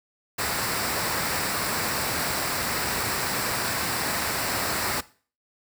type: noise with comb filter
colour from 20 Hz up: pink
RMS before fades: -27 dBFS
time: 0.38-5.01 s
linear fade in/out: 10 ms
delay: 0.31 ms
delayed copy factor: -0.5
effects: noise-tail reverb RT60 0.4 s tail -18 dB re dry + high-pass 80 Hz 12 dB/octave